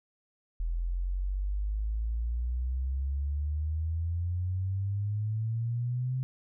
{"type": "exponential sweep", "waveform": "sine", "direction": "up", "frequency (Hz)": [41, 130.81], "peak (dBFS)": -28, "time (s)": [0.6, 6.23], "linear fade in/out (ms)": 0, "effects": []}